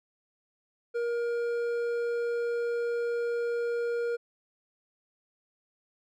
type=tone with hard clipping; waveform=triangle; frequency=472.4 Hz; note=A#4; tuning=23 cents sharp; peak=-29 dBFS; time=0.94-4.17 s; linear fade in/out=20 ms; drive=10 dB; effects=none

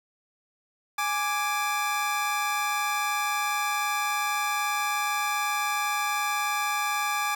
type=tone pair together; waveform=25% pulse; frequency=830.6 / 1174.6 Hz; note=G#5 / D6; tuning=0 / 0 cents; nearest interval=tritone; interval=600 cents; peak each=-25 / -24 dBFS; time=0.98-7.35 s; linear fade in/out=5 ms; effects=none

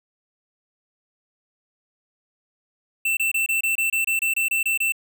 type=tone bursts; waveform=square; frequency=2678 Hz; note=E7; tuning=27 cents sharp; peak=-20 dBFS; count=13; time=3.05-4.922 s; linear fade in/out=5 ms; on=120 ms; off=26 ms; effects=none

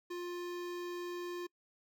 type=tone with notch filter; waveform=square; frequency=352.1 Hz; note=F4; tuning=14 cents sharp; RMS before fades=-41 dBFS; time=0.1-1.47 s; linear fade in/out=10 ms; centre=9800 Hz; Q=1.2; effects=noise-tail reverb RT60 0.1 s tail -25 dB re dry

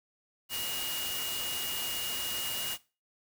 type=tone in noise; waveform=sine; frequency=2866 Hz; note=F7; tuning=44 cents sharp; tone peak=-36 dBFS; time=0.49-2.78 s; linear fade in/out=50 ms; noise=white; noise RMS=-36 dBFS; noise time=0.49-2.78 s; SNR=-3 dB; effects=noise-tail reverb RT60 0.3 s tail -18 dB re dry

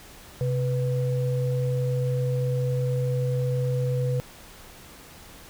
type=tone pair together; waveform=sine; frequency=130.81 / 493.9 Hz; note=C3 / B4; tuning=0 / 0 cents; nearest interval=octave + major seventh; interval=2300 cents; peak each=-23 / -29 dBFS; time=0.41-4.2 s; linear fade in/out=0 ms; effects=pink hiss -47 dBFS RMS until 5.49 s

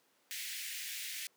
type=high-pass noise; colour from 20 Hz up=pink; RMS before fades=-42 dBFS; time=0.31-1.27 s; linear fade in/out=0 ms; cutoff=1800 Hz; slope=48 dB/octave; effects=pink hiss -71 dBFS RMS until 1.36 s + high-pass 300 Hz 12 dB/octave

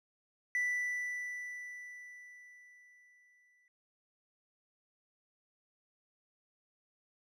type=tone with exponential decay; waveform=triangle; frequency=1975.5 Hz; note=B6; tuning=in tune; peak=-27 dBFS; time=0.55-3.68 s; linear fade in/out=1 ms; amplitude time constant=680 ms; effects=tanh soft clip ceiling -23 dBFS + resampled to 32000 Hz

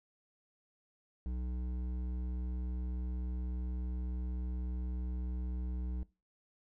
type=tone with hard clipping; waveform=sine; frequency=61.74 Hz; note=B1; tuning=in tune; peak=-37 dBFS; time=1.26-6.03 s; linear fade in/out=0 ms; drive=10 dB; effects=noise-tail reverb RT60 0.3 s tail -21 dB re dry

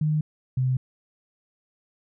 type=tone pair in turn; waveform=sine; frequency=153.2 / 128.83 Hz; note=D#3 / C3; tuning=-27 / -26 cents; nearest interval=minor third; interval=299 cents; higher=first; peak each=-20 dBFS; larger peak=neither; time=0.01-0.21 / 0.57-0.77 s; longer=neither; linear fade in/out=5 ms; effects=none

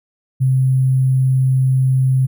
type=tone with sample-and-hold; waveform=sine; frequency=130.9 Hz; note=C3; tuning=1 cent sharp; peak=-11 dBFS; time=0.4-2.27 s; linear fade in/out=20 ms; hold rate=11025 Hz; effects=none

